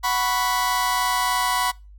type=chord; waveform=sawtooth; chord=F# suspended fourth; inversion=none; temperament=just; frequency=740 / 986.7 / 1110 Hz; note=F#5 / B5 / C#6; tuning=0 / -2 / +2 cents; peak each=-23 / -18 / -22 dBFS; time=0.03-1.72 s; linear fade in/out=20 ms; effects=noise-tail reverb RT60 0.3 s tail -25 dB re dry + added 50 Hz sine -42 dBFS peak until 1.98 s